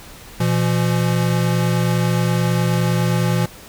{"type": "tone pair together", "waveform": "square", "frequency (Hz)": [120.39, 170], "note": ["B2", "F3"], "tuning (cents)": [-44, -46], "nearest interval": "tritone", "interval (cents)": 598, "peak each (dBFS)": -19, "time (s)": [0.4, 3.46], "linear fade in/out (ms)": 5, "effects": ["pink hiss -40 dBFS RMS until 3.68 s"]}